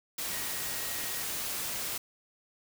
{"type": "tone in noise", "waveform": "sine", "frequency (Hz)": 1890, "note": "A#6", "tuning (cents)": 23, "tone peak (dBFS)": -46, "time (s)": [0.31, 1.22], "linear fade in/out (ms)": 5, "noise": "white", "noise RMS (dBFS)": -35, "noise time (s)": [0.18, 1.98], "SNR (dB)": -14, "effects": []}